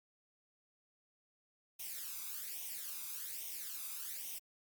blue noise with flanger, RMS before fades -44 dBFS, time 1.79-4.39 s, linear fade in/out 10 ms, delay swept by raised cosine 0.33 to 0.84 ms, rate 1.2 Hz, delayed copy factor +0.7, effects Opus 48 kbps

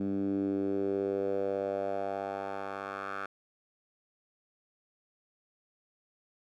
10% pulse tone with band-pass filter sweep, 98.3 Hz, G2, 5 cents sharp, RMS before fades -33 dBFS, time 0-3.26 s, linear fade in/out 5 ms, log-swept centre 240 to 1300 Hz, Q 3.3, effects none

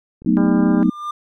click train, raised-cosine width 3 ms, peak -26 dBFS, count 25, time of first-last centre 0.22-0.883 s, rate 36.2 Hz
sine chord, B dominant seventh, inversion second, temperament equal with one note detuned, 185 / 220 / 246.9 / 310.1 Hz, F#3 / A3 / B3 / D#4, 0 / 0 / 0 / -6 cents, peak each -18 dBFS, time 0.26-0.9 s, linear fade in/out 5 ms
harmonic tone, 200 Hz, G3, 35 cents sharp, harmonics 2 / 3 / 4 / 5 / 6 / 7 / 8, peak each -26 / -30 / -32 / -34 / -36 / -37 / -38 dBFS, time 0.37-0.83 s, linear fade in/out 0 ms
triangle tone with exponential growth, 1199 Hz, D6, 36 cents sharp, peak -19 dBFS, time 0.55-1.11 s, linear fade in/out 5 ms, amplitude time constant 120 ms
effects none

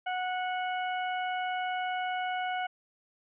harmonic tone, 735 Hz, F#5, 12 cents flat, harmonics 1 / 2 / 3 / 4, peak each -31 / -37 / -41 / -43 dBFS, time 0.06-2.67 s, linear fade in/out 10 ms, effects none

